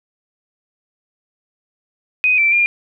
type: tone with pitch steps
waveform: sine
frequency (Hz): 2501 / 2337 / 2405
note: D#7 / D7 / D7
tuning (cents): +8 / -9 / +41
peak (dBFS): -11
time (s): 2.24-2.66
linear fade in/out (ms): 0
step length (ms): 140
effects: none